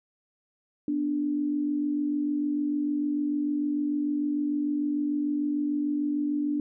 sine tone pair together, 246.9 / 293.6 Hz, B3 / D4, 0 / 0 cents, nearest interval minor third, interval 300 cents, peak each -33 / -25 dBFS, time 0.88-6.6 s, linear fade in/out 2 ms, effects none

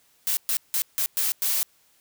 blue noise bursts at uneven times, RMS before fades -24 dBFS, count 6, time 0.27-0.37 / 0.49-0.57 / 0.74-0.82 / 0.98-1.06 / 1.17-1.32 / 1.42-1.63 s, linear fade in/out 0 ms, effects white hiss -62 dBFS RMS until 2 s

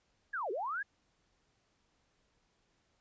sine linear two-way sweep, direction down then up, 1720 to 350 to 1720 Hz, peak -34 dBFS, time 0.33-0.83 s, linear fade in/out 10 ms, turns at 0.51 s, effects pink hiss -75 dBFS RMS until 3 s + resampled to 16000 Hz

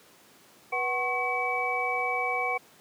sine tone cluster, 490.1 / 750 / 1088 / 2285 Hz, B4 / F#5 / C#6 / D7, -13 / +23 / -33 / -48 cents, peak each -34 / -31 / -33 / -29 dBFS, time 0.72-2.58 s, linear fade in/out 10 ms, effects pink hiss -56 dBFS RMS until 2.8 s + high-pass 200 Hz 12 dB/octave

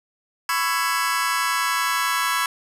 sawtooth chord, C# minor seventh, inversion third, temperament just, 997.9 / 1108.7 / 1330.5 / 1663.1 Hz, B5 / C#6 / E6 / G#6, +18 / 0 / +16 / +2 cents, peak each -22 dBFS, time 0.49-2.46 s, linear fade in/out 2 ms, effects resampled to 32000 Hz + 9-bit

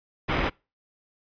pink noise with sample-and-hold, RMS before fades -25 dBFS, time 0.28-0.5 s, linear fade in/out 20 ms, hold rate 4410 Hz, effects noise-tail reverb RT60 0.3 s tail -26 dB re dry + resampled to 11025 Hz

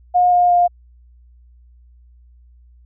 sine tone with pitch steps, 717 / 710.8 / 704.7 Hz, F5 / F5 / F5, +45 / +30 / +15 cents, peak -10 dBFS, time 0.14-0.68 s, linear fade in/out 20 ms, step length 180 ms, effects added 60 Hz sine -45 dBFS peak until 2.85 s

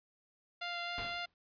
10% pulse tone with vibrato, 696 Hz, F5, 6 cents flat, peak -29 dBFS, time 0.61-1.26 s, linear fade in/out 10 ms, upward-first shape sine, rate 3.8 Hz, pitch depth 8 cents each way
pink noise with exponential decay, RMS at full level -41 dBFS, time 0.98-1.34 s, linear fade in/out 0 ms, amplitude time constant 78 ms
effects resampled to 11025 Hz

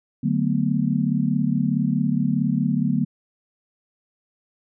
sine chord, B minor seventh, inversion first, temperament just, 148.16 / 185.21 / 222.2 / 246.9 Hz, D3 / F#3 / A3 / B3, +16 / +2 / +17 / 0 cents, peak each -24 dBFS, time 0.23-3.05 s, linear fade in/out 10 ms, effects none

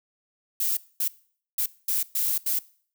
violet noise bursts at uneven times, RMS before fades -25 dBFS, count 6, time 0.6-0.77 / 1-1.08 / 1.58-1.66 / 1.88-2.03 / 2.15-2.38 / 2.46-2.59 s, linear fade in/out 5 ms, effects noise-tail reverb RT60 0.5 s tail -21 dB re dry

